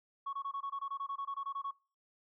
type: tone bursts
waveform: sine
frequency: 1108.7 Hz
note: C#6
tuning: in tune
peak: -34 dBFS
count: 16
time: 0.26-1.712 s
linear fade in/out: 10 ms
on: 72 ms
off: 20 ms
effects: noise-tail reverb RT60 0.4 s tail -24 dB re dry + tanh soft clip ceiling -32 dBFS